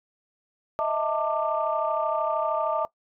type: tone cluster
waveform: sine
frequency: 624 / 657 / 896 / 1185 Hz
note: D#5 / E5 / A5 / D6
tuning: +5 / -6 / +31 / +15 cents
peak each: -28 dBFS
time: 0.79-2.85 s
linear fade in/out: 0 ms
effects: noise-tail reverb RT60 0.1 s tail -20 dB re dry + tanh soft clip ceiling -13 dBFS